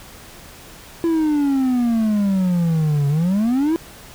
triangle exponential two-way sweep, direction down then up, 338.2 to 139.8 to 338.2 Hz, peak -13 dBFS, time 1.04-3.76 s, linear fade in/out 0 ms, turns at 3.08 s, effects pink hiss -41 dBFS RMS until 4.14 s

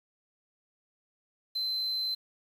triangle tone, 4076 Hz, C8, 46 cents flat, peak -27 dBFS, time 1.55-2.15 s, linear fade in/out 10 ms, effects tanh soft clip ceiling -24 dBFS + 9-bit

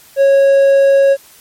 triangle tone, 550 Hz, C#5, 14 cents flat, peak -4 dBFS, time 0.16-1.17 s, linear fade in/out 50 ms, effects white hiss -43 dBFS RMS until 1.4 s + MP3 64 kbps

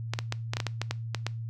clicks, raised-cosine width 0.2 ms, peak -12 dBFS, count 11, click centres 0.136 / 0.189 / 0.324 / 0.535 / 0.569 / 0.602 / 0.667 / 0.816 / 0.91 / 1.147 / 1.266 s, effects noise-tail reverb RT60 0.3 s tail -21 dB re dry + added 114 Hz sine -33 dBFS peak until 1.49 s

